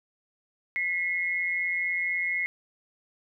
sine tone pair together, 1980 / 2156 Hz, B6 / C#7, +4 / -49 cents, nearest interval minor second, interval 147 cents, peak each -30 / -27 dBFS, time 0.76-2.46 s, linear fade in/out 0 ms, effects none

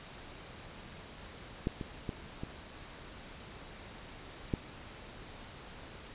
clicks, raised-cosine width 3 ms, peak -17 / -25 / -22 / -25 / -17 dBFS, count 5, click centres 1.671 / 1.812 / 2.092 / 2.435 / 4.538 s, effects pink hiss -49 dBFS RMS until 6.14 s + resampled to 8000 Hz

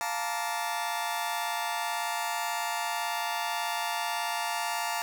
sawtooth chord, Bb major seventh, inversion second, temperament just, 699.2 / 874.1 / 932.3 / 1165.4 Hz, F5 / A5 / Bb5 / D6, +2 / -12 / 0 / -14 cents, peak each -31 / -30 / -31 / -35 dBFS, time 0.01-5.02 s, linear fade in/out 0 ms, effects none

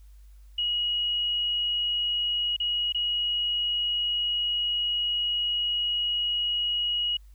sine tone with dropouts, 2900 Hz, F#7, 35 cents flat, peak -24 dBFS, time 0.58-7.17 s, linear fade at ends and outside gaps 5 ms, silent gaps 2.565-2.6 / 2.924-2.946 s, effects added 50 Hz sine -47 dBFS peak until 7.34 s + white hiss -68 dBFS RMS until 7.34 s

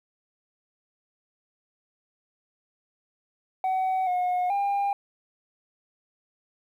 sine tone with pitch steps, 753 / 723 / 802 Hz, F#5 / F#5 / G5, +30 / -40 / +39 cents, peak -20 dBFS, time 3.64-4.93 s, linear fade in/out 2 ms, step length 430 ms, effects tanh soft clip ceiling -22 dBFS + 10-bit

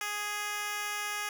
10% pulse tone with high-pass filter, 415.3 Hz, G#4, in tune, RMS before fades -35 dBFS, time 0.01-1.29 s, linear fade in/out 2 ms, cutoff 1000 Hz, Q 0.56, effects none

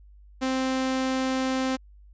sawtooth tone, 261.6 Hz, C4, in tune, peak -20 dBFS, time 0.41-1.77 s, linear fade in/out 20 ms, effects added 50 Hz sine -48 dBFS peak until 2.13 s + resampled to 16000 Hz

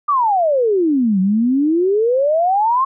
sine exponential two-way sweep, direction down then up, 1215 to 183.4 to 1092 Hz, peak -12 dBFS, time 0.08-2.85 s, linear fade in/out 10 ms, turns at 1.2 s, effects none

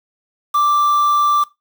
triangle tone with quantisation, 1174.7 Hz, D6, in tune, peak -10 dBFS, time 0.54-1.44 s, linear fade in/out 10 ms, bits 5, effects noise-tail reverb RT60 0.2 s tail -19 dB re dry

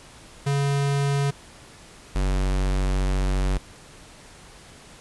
square tone pair in turn, 140.6 / 47.25 Hz, C#3 / F#1, +25 / +37 cents, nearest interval octave + perfect fifth, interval 1888 cents, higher first, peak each -21 dBFS, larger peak neither, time 0.46-1.31 / 2.15-3.58 s, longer second, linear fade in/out 10 ms, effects pink hiss -47 dBFS RMS until 5 s + resampled to 24000 Hz

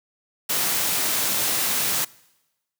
white high-pass noise, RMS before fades -23 dBFS, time 0.49-2.05 s, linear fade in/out 10 ms, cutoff 100 Hz, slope 96 dB/octave, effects noise-tail reverb RT60 1.0 s tail -23 dB re dry

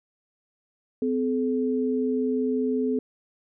sine tone pair together, 255.3 / 429.8 Hz, C4 / A4, -42 / -41 cents, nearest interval major sixth, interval 901 cents, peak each -24 / -26 dBFS, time 1.02-2.99 s, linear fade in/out 2 ms, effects none

